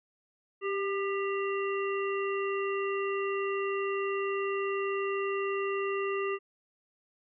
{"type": "harmonic tone with a mistuned harmonic", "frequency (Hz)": 393.8, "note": "G4", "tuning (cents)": 8, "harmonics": [1, 3, 5, 7], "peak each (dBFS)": [-30, -36, -40, -40], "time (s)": [0.61, 6.39], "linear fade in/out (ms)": 50, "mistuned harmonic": 3, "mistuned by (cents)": 29, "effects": []}